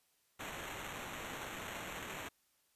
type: noise with sample-and-hold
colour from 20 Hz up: white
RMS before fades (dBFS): -45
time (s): 0.39-2.29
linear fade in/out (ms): 10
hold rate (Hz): 4900
effects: white hiss -75 dBFS RMS until 2.75 s + resampled to 32000 Hz